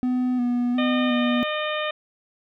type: tone with vibrato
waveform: triangle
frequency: 247.3 Hz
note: B3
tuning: 3 cents sharp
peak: -18 dBFS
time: 0.03-1.43 s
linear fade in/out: 0 ms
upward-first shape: square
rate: 1.4 Hz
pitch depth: 27 cents each way
type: harmonic tone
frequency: 609 Hz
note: D#5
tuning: 37 cents flat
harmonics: 1 / 2 / 3 / 4 / 5 / 6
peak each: -27 / -30 / -32 / -33 / -34 / -35 dBFS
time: 0.78-1.91 s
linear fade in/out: 5 ms
effects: none